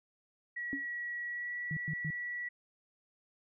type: tone with pitch glide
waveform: sine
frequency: 1924 to 1943 Hz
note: B6 to B6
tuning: -46 to -29 cents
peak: -36 dBFS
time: 0.56-2.49 s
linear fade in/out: 10 ms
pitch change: +17 cents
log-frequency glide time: 1.26-1.54 s
type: tone with exponential decay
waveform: sine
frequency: 277.2 Hz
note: C#4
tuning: in tune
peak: -31 dBFS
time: 0.73-0.86 s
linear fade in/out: 0 ms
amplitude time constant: 28 ms
type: tone bursts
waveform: sine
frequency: 155.56 Hz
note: D#3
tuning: in tune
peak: -34 dBFS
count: 3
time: 1.71-2.104 s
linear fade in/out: 2 ms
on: 58 ms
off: 110 ms
effects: none